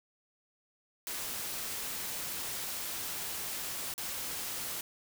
white noise with dropouts, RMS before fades -38 dBFS, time 1.07-4.81 s, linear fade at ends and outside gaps 1 ms, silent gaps 3.939-3.979 s, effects none

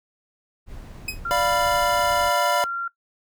brown noise, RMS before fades -38 dBFS, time 0.66-2.32 s, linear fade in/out 50 ms
sawtooth tone with exponential decay, 2529 Hz, D#7, 28 cents sharp, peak -19 dBFS, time 1.08-1.21 s, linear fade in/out 5 ms, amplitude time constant 27 ms
sine tone, 1379 Hz, F6, 22 cents flat, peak -24 dBFS, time 1.25-2.88 s, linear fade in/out 5 ms
square chord, B diminished, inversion first, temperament equal, 587.3 / 698.5 / 987.8 Hz, D5 / F5 / B5, 0 / 0 / 0 cents, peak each -25 dBFS, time 1.31-2.64 s, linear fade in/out 0 ms
effects noise-tail reverb RT60 0.1 s tail -19 dB re dry

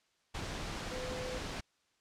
sine tone in noise, 507 Hz, B4, 45 cents sharp, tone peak -40 dBFS, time 0.91-1.39 s, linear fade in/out 10 ms, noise pink, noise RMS -40 dBFS, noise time 0.34-1.61 s, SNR -3 dB, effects white hiss -74 dBFS RMS until 2 s + low-pass 6000 Hz 12 dB/octave

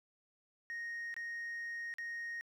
sine tone with dropouts, 1864.7 Hz, A#6, in tune, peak -37 dBFS, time 0.7-2.41 s, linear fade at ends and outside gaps 0 ms, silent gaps 1.141-1.165 / 1.939-1.984 s, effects tanh soft clip ceiling -38 dBFS + 12-bit

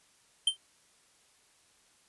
square tone with exponential decay, 3125 Hz, G7, 6 cents flat, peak -20 dBFS, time 0.47-0.57 s, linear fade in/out 5 ms, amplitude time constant 20 ms, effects white hiss -65 dBFS RMS until 2.08 s + resampled to 24000 Hz

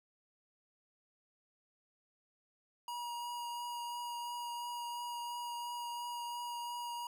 square tone with vibrato, 956 Hz, A#5, 43 cents sharp, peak -40 dBFS, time 2.88-7.07 s, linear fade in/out 2 ms, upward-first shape triangle, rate 2.9 Hz, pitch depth 12 cents each way, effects none

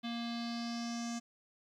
square tone with low-pass filter sweep, 234.5 Hz, A#3, 11 cents sharp, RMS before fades -39 dBFS, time 0.03-1.2 s, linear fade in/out 20 ms, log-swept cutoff 3600 to 6600 Hz, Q 4.5, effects 12-bit

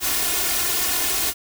white noise with comb filter, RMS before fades -22 dBFS, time 0-1.34 s, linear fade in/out 50 ms, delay 2.8 ms, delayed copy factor +0.75, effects none

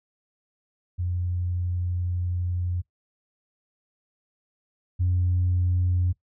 sine tone pair in turn, 88.8 / 89.73 Hz, F2 / F2, +29 / +47 cents, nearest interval unison, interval 18 cents, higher second, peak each -24 / -19 dBFS, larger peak second, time 0.98-2.82 / 4.99-6.13 s, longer first, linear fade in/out 20 ms, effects noise-tail reverb RT60 0.1 s tail -18 dB re dry + tanh soft clip ceiling -16 dBFS

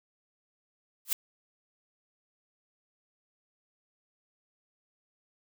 blue noise with exponential growth, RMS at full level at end -22 dBFS, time 1.05-1.13 s, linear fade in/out 2 ms, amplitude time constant 16 ms, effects none

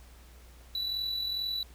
triangle tone with amplitude modulation, 3951 Hz, B7, in tune, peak -27 dBFS, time 0.75-1.63 s, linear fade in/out 2 ms, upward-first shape sine, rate 42.3 Hz, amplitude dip 45%, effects added 60 Hz sine -51 dBFS peak until 1.74 s + pink hiss -58 dBFS RMS until 1.74 s

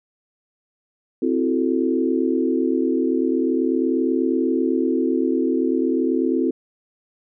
sine chord, F# half-diminished seventh, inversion second, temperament equal, 261.6 / 329.6 / 370 / 440 Hz, C4 / E4 / F#4 / A4, 0 / 0 / 0 / 0 cents, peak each -21 / -22 / -24 / -26 dBFS, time 1.22-6.51 s, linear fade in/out 5 ms, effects none

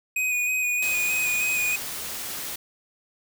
square tone with vibrato, 2488 Hz, D#7, 1 cent flat, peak -23 dBFS, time 0.16-1.76 s, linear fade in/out 5 ms, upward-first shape square, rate 3.2 Hz, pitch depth 17 cents each way
white noise, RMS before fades -33 dBFS, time 0.82-2.56 s, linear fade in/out 5 ms
effects none

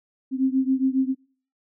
sine beating tone pair, 261.2 / 268.5 Hz, C4 / C4, -3 / +45 cents, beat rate 7.3 Hz, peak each -21 / -23 dBFS, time 0.31-1.15 s, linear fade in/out 50 ms, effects noise-tail reverb RT60 0.5 s tail -26 dB re dry

